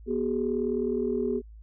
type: tone cluster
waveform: sine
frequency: 241.8 / 381.3 / 420.6 Hz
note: B3 / G4 / G#4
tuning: -36 / -48 / +22 cents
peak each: -29 dBFS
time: 0.06-1.42 s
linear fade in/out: 50 ms
effects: tanh soft clip ceiling -15 dBFS + added 54 Hz sine -44 dBFS peak until 1.62 s